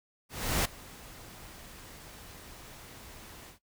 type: noise with ADSR envelope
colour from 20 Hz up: pink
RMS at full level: -27 dBFS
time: 0.29-3.59 s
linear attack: 360 ms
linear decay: 7 ms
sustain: -22 dB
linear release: 110 ms
effects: noise-tail reverb RT60 0.1 s tail -17 dB re dry

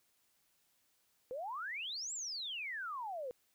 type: exponential two-way sweep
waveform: sine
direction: up then down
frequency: 481.1 to 7800 to 481.1 Hz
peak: -39 dBFS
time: 1.31-3.31 s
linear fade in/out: 0 ms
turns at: 2.13 s
effects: white hiss -75 dBFS RMS until 3.54 s

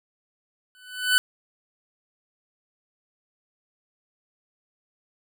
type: tone with exponential growth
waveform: 25% pulse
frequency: 1498 Hz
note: F#6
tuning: 21 cents sharp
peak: -10 dBFS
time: 0.75-1.18 s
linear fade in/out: 0 ms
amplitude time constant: 92 ms
effects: none

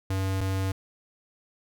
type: tone pair in turn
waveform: square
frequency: 95.7 / 95.7 Hz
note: G2 / G2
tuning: -41 / -41 cents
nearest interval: unison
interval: 0 cents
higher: neither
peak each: -26 dBFS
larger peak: neither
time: 0.1-0.41 / 0.41-0.72 s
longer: neither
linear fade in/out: 5 ms
effects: none

